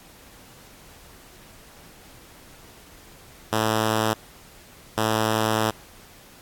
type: tone bursts at uneven times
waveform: 5% pulse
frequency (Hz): 110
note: A2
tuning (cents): 0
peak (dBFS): -9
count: 2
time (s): 3.52-4.14 / 4.97-5.71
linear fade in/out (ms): 10
effects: pink hiss -49 dBFS RMS until 6.41 s + AAC 64 kbps